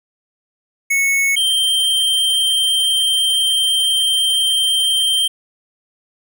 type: tone pair in turn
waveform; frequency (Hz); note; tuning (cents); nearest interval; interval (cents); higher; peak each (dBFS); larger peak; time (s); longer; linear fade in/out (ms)
square; 2205 / 3147; C#7 / G7; -10 / +6; tritone; 616; second; -14; neither; 0.9-1.36 / 1.36-5.28; second; 10
effects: none